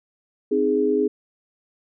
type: chord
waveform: sine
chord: Ab major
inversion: first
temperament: equal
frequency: 261.6 / 311.1 / 415.3 Hz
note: C4 / Eb4 / Ab4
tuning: 0 / 0 / 0 cents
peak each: -24 / -24 / -19 dBFS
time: 0.51-1.08 s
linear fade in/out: 10 ms
effects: none